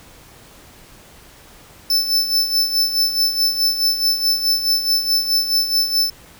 45% pulse tone with tremolo, 5280 Hz, E8, 2 cents sharp, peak -13 dBFS, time 1.9-6.1 s, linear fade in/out 2 ms, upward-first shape sine, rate 4.7 Hz, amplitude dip 65%, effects pink hiss -45 dBFS RMS until 6.39 s

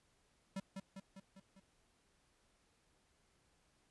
square tone with echo, 193.3 Hz, G3, 24 cents flat, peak -40 dBFS, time 0.56-0.6 s, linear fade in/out 5 ms, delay 200 ms, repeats 5, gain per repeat -4 dB, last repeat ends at 1.6 s, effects pink hiss -75 dBFS RMS until 3.9 s + resampled to 24000 Hz

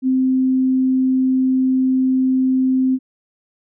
sine tone, 260 Hz, C4, 11 cents flat, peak -13 dBFS, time 0.02-2.99 s, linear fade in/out 50 ms, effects none

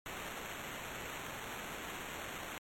white noise with sample-and-hold, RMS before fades -44 dBFS, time 0.06-2.58 s, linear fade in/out 0 ms, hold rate 4900 Hz, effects MP3 64 kbps

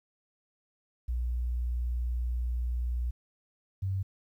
sine tone pair in turn, 60.4 / 95.88 Hz, B1 / G2, -38 / -38 cents, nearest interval minor sixth, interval 800 cents, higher second, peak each -28 dBFS, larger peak neither, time 1.08-3.11 / 3.82-4.03 s, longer first, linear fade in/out 10 ms, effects 11-bit

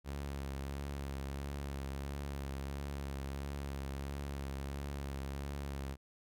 sawtooth tone with vibrato, 69.4 Hz, C#2, 3 cents sharp, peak -35 dBFS, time 0.04-5.97 s, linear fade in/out 50 ms, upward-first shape triangle, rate 1.5 Hz, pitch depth 37 cents each way, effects none

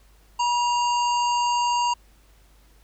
harmonic tone with a mistuned harmonic, 932.3 Hz, A#5, in tune, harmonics 1 / 3 / 5 / 7 / 8, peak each -20 / -30 / -34 / -37 / -38 dBFS, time 0.39-1.94 s, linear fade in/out 10 ms, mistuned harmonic 1, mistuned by +56 cents, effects added 50 Hz sine -53 dBFS peak until 2.83 s + pink hiss -60 dBFS RMS until 2.83 s

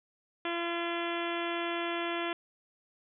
harmonic tone, 341.2 Hz, F4, 40 cents flat, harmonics 1 / 2 / 3 / 4 / 5 / 6 / 7 / 8 / 9 / 10, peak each -35 / -38 / -40 / -41 / -42 / -43 / -43 / -44 / -45 / -45 dBFS, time 0.45-2.33 s, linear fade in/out 2 ms, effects none

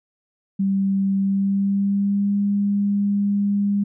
sine tone with pitch glide, 195.1 to 202 Hz, G3 to G#3, -8 to -48 cents, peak -17 dBFS, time 0.59-3.84 s, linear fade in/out 10 ms, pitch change +60 cents, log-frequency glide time 1.18-2.38 s, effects none

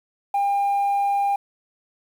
sine tone, 802 Hz, G5, 39 cents sharp, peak -16 dBFS, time 0.34-1.36 s, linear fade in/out 5 ms, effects tanh soft clip ceiling -17 dBFS + 8-bit

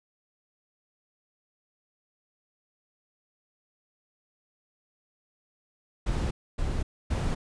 brown noise bursts, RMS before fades -28 dBFS, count 3, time 6.06-7.35 s, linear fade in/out 10 ms, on 250 ms, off 270 ms, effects resampled to 22050 Hz

